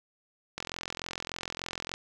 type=click train; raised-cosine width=0.2 ms; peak=-17 dBFS; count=60; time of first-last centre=0.58-1.939 s; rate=43.4 Hz; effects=none